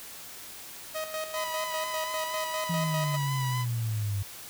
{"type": "tone with tremolo", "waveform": "sawtooth", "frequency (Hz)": 628, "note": "D#5", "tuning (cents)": 16, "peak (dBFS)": -27, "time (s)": [0.94, 3.17], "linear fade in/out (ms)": 20, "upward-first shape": "square", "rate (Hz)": 5, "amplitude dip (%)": 60}
{"type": "tone with vibrato", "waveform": "sawtooth", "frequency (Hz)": 992, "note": "B5", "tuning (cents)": 7, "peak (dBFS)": -29, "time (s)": [1.33, 3.66], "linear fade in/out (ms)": 50, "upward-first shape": "sine", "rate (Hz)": 4.1, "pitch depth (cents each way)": 31}
{"type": "exponential sweep", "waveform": "sine", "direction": "down", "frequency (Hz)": [170.3, 98], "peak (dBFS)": -27, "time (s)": [2.69, 4.23], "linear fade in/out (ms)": 10}
{"effects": ["white hiss -44 dBFS RMS until 4.49 s"]}